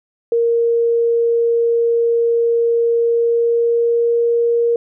sine tone with pitch glide, 466.2 to 469.2 Hz, A#4 to A#4, 0 to +11 cents, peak -12 dBFS, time 0.32-4.76 s, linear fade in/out 2 ms, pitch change +11 cents, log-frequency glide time 2.96-4.24 s, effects none

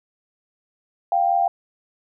sine tone pair together, 699.4 / 785 Hz, F5 / G5, +2 / +2 cents, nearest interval major second, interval 200 cents, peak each -19 dBFS, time 1.12-1.48 s, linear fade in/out 2 ms, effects none

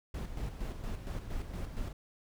brown noise with tremolo, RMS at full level -37 dBFS, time 0.14-1.93 s, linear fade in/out 5 ms, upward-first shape square, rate 4.3 Hz, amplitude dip 50%, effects none

